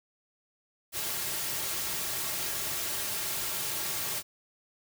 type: noise with comb filter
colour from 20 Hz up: white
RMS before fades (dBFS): -33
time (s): 0.92-4.23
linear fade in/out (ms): 50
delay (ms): 4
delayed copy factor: -0.55
effects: none